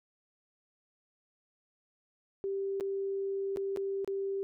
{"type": "tone with dropouts", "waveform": "sine", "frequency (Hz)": 392, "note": "G4", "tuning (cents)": 0, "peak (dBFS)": -31, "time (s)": [2.44, 4.43], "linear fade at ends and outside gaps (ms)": 0, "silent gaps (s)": [[2.8, 2.808], [3.561, 3.571], [3.762, 3.772], [4.046, 4.076]], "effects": []}